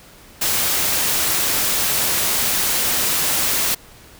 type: noise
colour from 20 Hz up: white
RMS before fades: -19 dBFS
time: 0.41-3.75 s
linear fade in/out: 10 ms
effects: pink hiss -45 dBFS RMS until 4.19 s